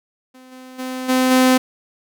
sawtooth tone with level steps, 257 Hz, C4, 31 cents flat, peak -38 / -33 / -21 / -10 / -7 dBFS, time 0.34-1.58 s, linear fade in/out 10 ms, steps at 0.51 / 0.78 / 1.08 / 1.3 s, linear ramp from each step 20 ms, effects none

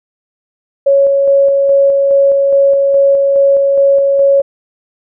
sine tone with tremolo, 554.4 Hz, C#5, in tune, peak -5 dBFS, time 0.86-4.42 s, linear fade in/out 10 ms, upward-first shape square, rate 2.4 Hz, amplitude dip 25%, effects none

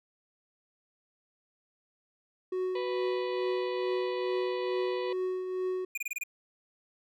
triangle tone with tremolo, 370 Hz, F#4, in tune, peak -26 dBFS, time 2.52-5.85 s, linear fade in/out 5 ms, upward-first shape triangle, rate 2.3 Hz, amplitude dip 50%
harmonic tone, 493.9 Hz, B4, in tune, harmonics 1 / 2 / 4 / 5 / 6 / 7 / 8 / 9, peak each -34 / -40 / -46 / -48 / -50 / -51 / -52 / -53 dBFS, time 2.75-5.13 s, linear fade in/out 5 ms
square tone bursts, 2432 Hz, D#7, 40 cents flat, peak -32 dBFS, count 6, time 5.95-6.236 s, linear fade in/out 5 ms, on 26 ms, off 26 ms
effects none

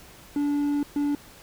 triangle tone bursts at uneven times, 289.2 Hz, D4, 27 cents flat, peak -20 dBFS, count 2, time 0.36-0.83 / 0.96-1.15 s, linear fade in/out 2 ms, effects pink hiss -49 dBFS RMS until 1.42 s

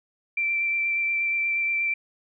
sine tone with vibrato, 2346 Hz, D7, 2 cents flat, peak -22 dBFS, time 0.37-1.94 s, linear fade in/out 5 ms, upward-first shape sine, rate 8.4 Hz, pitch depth 12 cents each way, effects none

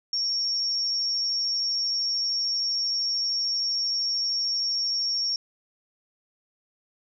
sine tone with amplitude modulation, 5510 Hz, F8, 24 cents flat, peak -21 dBFS, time 0.13-5.36 s, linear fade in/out 2 ms, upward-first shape sine, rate 233 Hz, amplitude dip 55%, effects none

